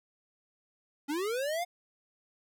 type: linear sweep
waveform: square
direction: up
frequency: 272.6 to 724 Hz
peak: -31 dBFS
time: 1.08-1.65 s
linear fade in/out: 20 ms
effects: none